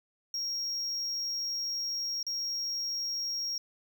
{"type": "tone with dropouts", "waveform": "triangle", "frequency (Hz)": 5588, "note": "F8", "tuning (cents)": 0, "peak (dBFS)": -30, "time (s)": [0.34, 3.58], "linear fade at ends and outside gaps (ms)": 2, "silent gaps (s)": [2.229, 2.266], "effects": []}